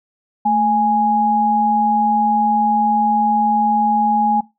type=tone pair together; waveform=sine; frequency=220 / 830.6 Hz; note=A3 / G#5; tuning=0 / 0 cents; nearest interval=octave + major seventh; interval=2300 cents; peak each=-20 / -13 dBFS; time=0.45-4.41 s; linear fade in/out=10 ms; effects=noise-tail reverb RT60 0.2 s tail -17 dB re dry